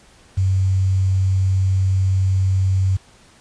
sine tone with quantisation, 95 Hz, F#2, 46 cents sharp, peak -14 dBFS, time 0.37-2.97 s, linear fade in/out 10 ms, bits 7, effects pink hiss -50 dBFS RMS until 3.4 s + resampled to 22050 Hz

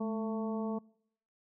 harmonic tone with a mistuned harmonic, 222.7 Hz, A3, 21 cents sharp, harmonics 1 / 2 / 3 / 4 / 5, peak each -33 / -39 / -43 / -45 / -47 dBFS, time 0-0.79 s, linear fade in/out 10 ms, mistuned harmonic 1, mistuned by -53 cents, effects noise-tail reverb RT60 0.7 s tail -25 dB re dry

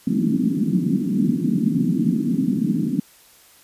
white band-pass noise, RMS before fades -20 dBFS, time 0.07-3 s, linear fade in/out 5 ms, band 160 to 280 Hz, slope 48 dB/octave, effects white hiss -51 dBFS RMS until 3.63 s + resampled to 32000 Hz

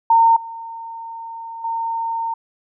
sine tone with level steps, 914 Hz, A#5, 34 cents flat, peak -9 / -29 / -20 dBFS, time 0.1-2.34 s, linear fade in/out 5 ms, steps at 0.36 / 1.64 s, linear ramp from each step 5 ms, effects none

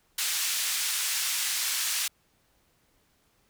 white band-pass noise, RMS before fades -29 dBFS, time 0.18-2.08 s, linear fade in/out 5 ms, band 1700 to 10000 Hz, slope 12 dB/octave, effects pink hiss -68 dBFS RMS until 3.49 s

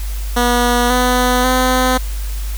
10% pulse tone with pitch steps, 242.5 / 249.5 / 255.4 Hz, B3 / B3 / C4, -31 / +18 / -42 cents, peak -4 dBFS, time 0.36-1.98 s, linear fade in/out 10 ms, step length 540 ms, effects added 50 Hz sine -19 dBFS peak until 2.57 s + white hiss -34 dBFS RMS until 2.57 s

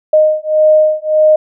sine beating tone pair, 617 / 618.7 Hz, D#5 / D#5, -15 / -10 cents, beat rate 1.7 Hz, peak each -10 dBFS, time 0.13-1.36 s, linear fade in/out 5 ms, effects none

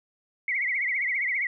sine tone with vibrato, 2093 Hz, C7, in tune, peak -24 dBFS, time 0.48-1.47 s, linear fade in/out 2 ms, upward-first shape triangle, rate 15 Hz, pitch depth 160 cents each way, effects none

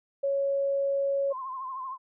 sine tone, 554.4 Hz, C#5, in tune, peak -24 dBFS, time 0.23-1.33 s, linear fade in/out 10 ms
sine tone with vibrato, 1046.5 Hz, C6, in tune, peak -33 dBFS, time 1.3-1.98 s, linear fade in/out 50 ms, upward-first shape triangle, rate 13 Hz, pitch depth 78 cents each way
effects none

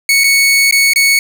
sawtooth tone with dropouts, 2217 Hz, C#7, in tune, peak -4 dBFS, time 0.09-1.19 s, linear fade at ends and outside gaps 2 ms, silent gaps 0.237-0.241 / 0.711-0.724 / 0.935-0.959 s, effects none

